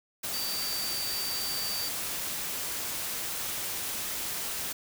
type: tone in noise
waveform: sine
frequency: 4626 Hz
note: D8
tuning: 27 cents flat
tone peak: -33 dBFS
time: 0.33-1.89 s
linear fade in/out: 10 ms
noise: white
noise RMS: -34 dBFS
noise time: 0.23-4.73 s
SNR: -2 dB
effects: none